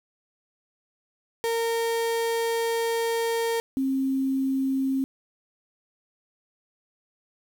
35% pulse / sine tone pair in turn, 460 / 267.3 Hz, A#4 / C4, -23 / +37 cents, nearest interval major sixth, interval 940 cents, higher first, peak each -22 dBFS, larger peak neither, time 1.44-3.6 / 3.77-5.04 s, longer first, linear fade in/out 0 ms, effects 8-bit

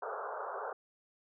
pink band-pass noise, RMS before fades -40 dBFS, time 0.02-0.73 s, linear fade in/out 5 ms, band 410 to 1500 Hz, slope 96 dB/octave, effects none

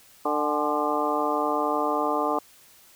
harmonic tone with a mistuned harmonic, 149.4 Hz, D3, 30 cents sharp, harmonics 2 / 3 / 4 / 5 / 6 / 7 / 8, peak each -30 / -30 / -30 / -30 / -30 / -30 / -30 dBFS, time 0.25-2.39 s, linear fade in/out 5 ms, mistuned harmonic 6, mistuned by -91 cents, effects white hiss -54 dBFS RMS until 2.95 s

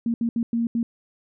sine tone bursts at uneven times, 232.5 Hz, A#3, 4 cents flat, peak -20 dBFS, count 5, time 0.06-0.14 / 0.21-0.29 / 0.36-0.43 / 0.53-0.67 / 0.75-0.83 s, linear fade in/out 2 ms, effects none

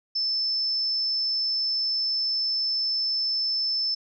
sine tone, 5274 Hz, E8, in tune, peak -23 dBFS, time 0.15-3.95 s, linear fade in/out 10 ms, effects none

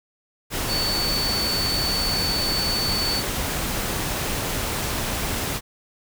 sine tone in noise, 4485 Hz, C#8, 19 cents sharp, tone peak -23 dBFS, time 0.67-3.23 s, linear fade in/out 50 ms, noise pink, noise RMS -26 dBFS, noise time 0.5-5.61 s, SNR 0 dB, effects none

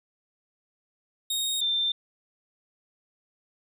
sawtooth / sine tone pair in turn, 3729 / 3579 Hz, A#7 / A7, 0 / +29 cents, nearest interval minor second, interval 71 cents, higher first, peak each -23 dBFS, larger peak neither, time 1.3-1.61 / 1.61-1.92 s, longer neither, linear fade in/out 5 ms, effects none

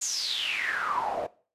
pink noise with band-pass filter sweep, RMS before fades -30 dBFS, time 0.01-1.27 s, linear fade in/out 10 ms, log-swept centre 7100 to 560 Hz, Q 8.9, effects noise-tail reverb RT60 0.4 s tail -19 dB re dry + resampled to 32000 Hz

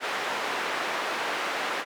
white band-pass noise, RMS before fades -30 dBFS, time 0-1.85 s, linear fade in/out 50 ms, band 390 to 1900 Hz, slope 12 dB/octave, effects none

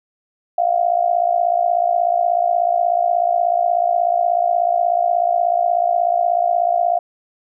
sine tone with amplitude modulation, 696 Hz, F5, 6 cents flat, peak -10 dBFS, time 0.58-6.99 s, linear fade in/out 5 ms, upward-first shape sine, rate 56.5 Hz, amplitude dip 85%, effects none

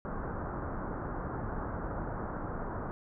pink low-pass noise, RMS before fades -37 dBFS, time 0.05-2.91 s, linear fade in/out 0 ms, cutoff 1500 Hz, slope 48 dB/octave, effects none

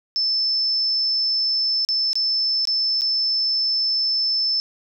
sine tone with dropouts, 5274 Hz, E8, in tune, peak -18 dBFS, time 0.16-4.6 s, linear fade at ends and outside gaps 0 ms, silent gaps 1.849-1.888 / 2.131-2.155 / 2.653-2.673 / 3.01-3.018 s, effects none

